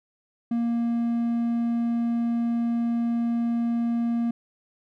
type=tone; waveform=triangle; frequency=234.2 Hz; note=A#3; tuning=8 cents sharp; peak=-20 dBFS; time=0.51-4.31 s; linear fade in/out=5 ms; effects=none